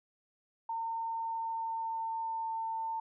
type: tone with pitch glide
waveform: sine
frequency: 910 to 899 Hz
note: A#5 to A5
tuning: -42 to +37 cents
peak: -33 dBFS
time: 0.69-3 s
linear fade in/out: 5 ms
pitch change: -21 cents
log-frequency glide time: 1.04-2.44 s
effects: none